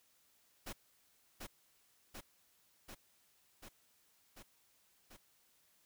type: noise with echo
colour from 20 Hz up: pink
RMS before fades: -45 dBFS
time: 0.66-0.73 s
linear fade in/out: 10 ms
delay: 740 ms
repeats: 6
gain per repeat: -2 dB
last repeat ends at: 5.17 s
effects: white hiss -72 dBFS RMS until 5.85 s